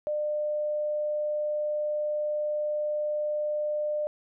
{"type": "tone", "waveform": "sine", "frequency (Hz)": 600, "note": "D5", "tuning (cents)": 37, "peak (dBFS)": -26, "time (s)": [0.07, 4.07], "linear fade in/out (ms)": 0, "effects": []}